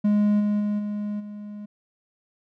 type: tone with level steps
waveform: triangle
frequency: 207.7 Hz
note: G#3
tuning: in tune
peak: -15 / -18 / -20 / -24 / -32 dBFS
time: 0.04-1.66 s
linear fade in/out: 10 ms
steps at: 0.39 / 0.59 / 0.78 / 1.19 s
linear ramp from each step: 20 ms
effects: none